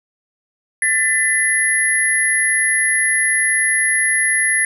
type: tone cluster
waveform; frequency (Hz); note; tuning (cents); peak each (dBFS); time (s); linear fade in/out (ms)
sine; 1771 / 2001 / 10730; A6 / B6 / E9; +11 / +22 / +30; -18; 0.82-4.65; 2
effects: none